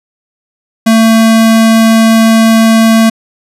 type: tone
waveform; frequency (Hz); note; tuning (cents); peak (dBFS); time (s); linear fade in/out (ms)
square; 224.3; A3; +34; -4; 0.86-3.1; 10
effects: resampled to 32000 Hz